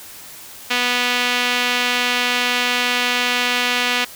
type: tone with band-pass filter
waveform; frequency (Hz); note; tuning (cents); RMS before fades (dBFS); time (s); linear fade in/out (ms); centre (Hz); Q
sawtooth; 245.9; B3; -7; -19; 0.7-4.05; 10; 2800; 1.4
effects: white hiss -38 dBFS RMS until 4.15 s